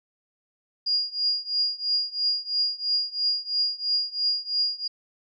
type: tone with tremolo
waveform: sine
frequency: 4845 Hz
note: D#8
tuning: 47 cents flat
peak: -19 dBFS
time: 0.86-4.88 s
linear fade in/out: 10 ms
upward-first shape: triangle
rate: 3 Hz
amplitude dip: 95%
effects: none